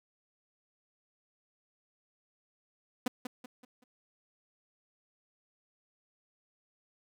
sawtooth tone with echo, 250 Hz, B3, 21 cents sharp, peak -24 dBFS, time 3.06-3.08 s, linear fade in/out 5 ms, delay 190 ms, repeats 4, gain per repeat -8 dB, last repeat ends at 3.84 s, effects none

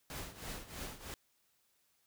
pink noise with tremolo, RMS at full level -42 dBFS, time 0.1-1.14 s, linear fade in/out 0 ms, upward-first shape triangle, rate 3.1 Hz, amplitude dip 85%, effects white hiss -75 dBFS RMS until 2.06 s

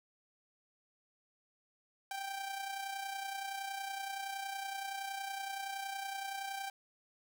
sawtooth tone with amplitude modulation, 784 Hz, G5, in tune, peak -33 dBFS, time 2.11-6.7 s, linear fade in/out 2 ms, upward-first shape sine, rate 30.7 Hz, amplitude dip 50%, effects none

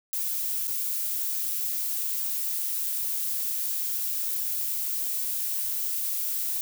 violet noise with dropouts, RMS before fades -29 dBFS, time 0.13-6.61 s, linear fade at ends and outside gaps 0 ms, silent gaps 0.672-0.679 s, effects none

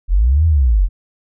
sine linear two-way sweep, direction up then down, 38.89 to 83.7 to 38.89 Hz, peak -9 dBFS, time 0.08-0.89 s, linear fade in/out 50 ms, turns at 0.46 s, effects none

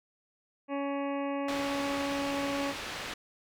harmonic tone, 280 Hz, C#4, 18 cents sharp, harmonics 1 / 2 / 3 / 4 / 6 / 7 / 8 / 9 / 10, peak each -33 / -35 / -40 / -41 / -51 / -50 / -50 / -49 / -53 dBFS, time 0.68-2.74 s, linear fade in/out 50 ms
white low-pass noise, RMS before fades -39 dBFS, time 1.48-3.14 s, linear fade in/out 5 ms, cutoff 3300 Hz, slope 12 dB/octave
effects none

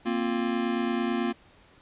square chord, Bb suspended second, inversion none, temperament just, 233.1 / 262.2 / 349.6 Hz, Bb3 / C4 / F4, 0 / +4 / +2 cents, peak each -29 / -32 / -31 dBFS, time 0.05-1.33 s, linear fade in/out 20 ms, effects pink hiss -57 dBFS RMS until 1.81 s + resampled to 8000 Hz

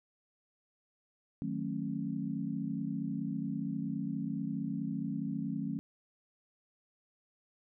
sine chord, D# half-diminished seventh, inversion none, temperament equal with one note detuned, 155.56 / 185 / 220 / 272.4 Hz, D#3 / F#3 / A3 / C#4, 0 / 0 / 0 / -30 cents, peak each -40 / -39 / -38 / -38 dBFS, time 1.42-5.79 s, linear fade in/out 0 ms, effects none

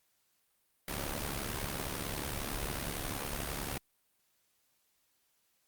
pink noise with amplitude modulation, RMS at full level -34 dBFS, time 0.88-3.78 s, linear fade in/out 2 ms, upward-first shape sine, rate 71 Hz, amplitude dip 70%, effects white hiss -75 dBFS RMS until 5.67 s + Opus 48 kbps

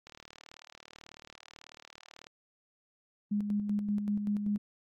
click train, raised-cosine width 0.2 ms, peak -31 dBFS, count 85, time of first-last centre 0.07-2.269 s, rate 38.2 Hz
sine tone with tremolo, 206.3 Hz, G#3, 11 cents flat, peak -27 dBFS, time 3.31-4.58 s, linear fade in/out 10 ms, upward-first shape square, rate 5.2 Hz, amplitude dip 45%
effects AAC 48 kbps

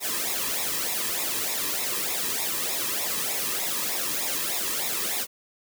white noise with flanger, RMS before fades -28 dBFS, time 0-5.27 s, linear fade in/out 50 ms, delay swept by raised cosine 0.65 to 1.41 ms, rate 3.3 Hz, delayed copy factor -0.75, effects none

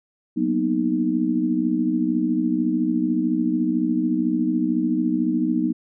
sine chord, B major seventh, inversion second, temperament equal, 185 / 233.1 / 246.9 / 311.1 Hz, F#3 / A#3 / B3 / D#4, 0 / 0 / 0 / 0 cents, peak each -27 / -27 / -23 / -22 dBFS, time 0.36-5.73 s, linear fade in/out 20 ms, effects none

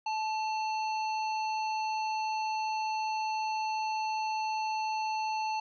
harmonic tone with a mistuned harmonic, 870 Hz, A5, 20 cents flat, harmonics 1 / 3 / 5 / 7, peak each -30 / -40 / -44 / -53 dBFS, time 0.06-5.6 s, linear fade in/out 5 ms, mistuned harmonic 3, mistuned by +54 cents, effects none

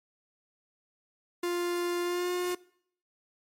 45% pulse tone with pitch glide, 350.1 to 357.7 Hz, F4 to F4, +4 to +41 cents, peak -28 dBFS, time 1.43-2.55 s, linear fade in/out 5 ms, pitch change +37 cents, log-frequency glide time 2.02-2.31 s
white noise with exponential growth, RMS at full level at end -41 dBFS, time 2.11-2.53 s, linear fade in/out 5 ms, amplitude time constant 90 ms
effects noise-tail reverb RT60 0.6 s tail -21 dB re dry + MP3 64 kbps

